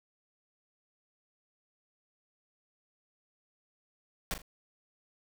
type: noise with echo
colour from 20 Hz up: pink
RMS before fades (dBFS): -33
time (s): 4.31-4.34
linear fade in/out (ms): 0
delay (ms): 39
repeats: 2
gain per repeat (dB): -10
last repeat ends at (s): 4.418
effects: none